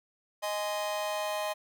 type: chord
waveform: 45% pulse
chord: Ab major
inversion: second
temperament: just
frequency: 623 / 830.6 / 1038.3 Hz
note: Eb5 / Ab5 / C6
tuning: +2 / 0 / -14 cents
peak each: -33 / -37 / -38 dBFS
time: 0.42-1.54 s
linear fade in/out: 20 ms
effects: none